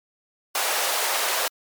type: high-pass noise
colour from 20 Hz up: pink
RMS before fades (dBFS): -24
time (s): 0.55-1.48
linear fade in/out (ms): 2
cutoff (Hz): 530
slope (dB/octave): 24
effects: MP3 96 kbps